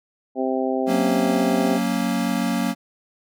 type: harmonic tone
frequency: 130.81 Hz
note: C3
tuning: in tune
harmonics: 2 / 3 / 4 / 5 / 6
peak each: -24 / -26 / -27 / -28 / -29 dBFS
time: 0.35-1.8 s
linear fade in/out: 50 ms
type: chord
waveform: square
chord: F# major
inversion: none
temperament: equal with one note detuned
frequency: 185 / 233.1 / 278.5 Hz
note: F#3 / A#3 / C#4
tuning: 0 / 0 / +8 cents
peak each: -26 / -24 / -27 dBFS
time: 0.86-2.75 s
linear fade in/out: 50 ms
effects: none